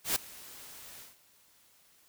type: noise with ADSR envelope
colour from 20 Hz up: white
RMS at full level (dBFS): -27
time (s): 0.04-1.17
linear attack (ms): 120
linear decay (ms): 4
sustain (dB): -22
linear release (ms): 170
effects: white hiss -64 dBFS RMS until 2.08 s